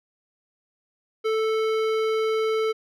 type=tone with hard clipping; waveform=sine; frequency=440 Hz; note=A4; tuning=in tune; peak=-23 dBFS; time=1.24-2.73 s; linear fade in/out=20 ms; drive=15 dB; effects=none